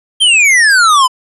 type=exponential sweep; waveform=square; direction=down; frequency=3220 to 993 Hz; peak=-6 dBFS; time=0.2-1.08 s; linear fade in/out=20 ms; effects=resampled to 24000 Hz